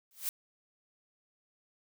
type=noise with exponential growth; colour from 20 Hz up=blue; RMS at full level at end=-30 dBFS; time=0.11-0.29 s; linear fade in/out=1 ms; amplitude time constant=39 ms; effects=none